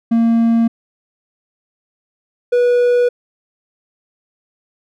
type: tone pair in turn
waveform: triangle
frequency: 230 / 487.4 Hz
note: A#3 / B4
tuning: -23 / -23 cents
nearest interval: octave + minor second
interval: 1300 cents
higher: second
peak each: -8 dBFS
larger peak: neither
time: 0.11-0.68 / 2.52-3.09 s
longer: neither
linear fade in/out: 10 ms
effects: none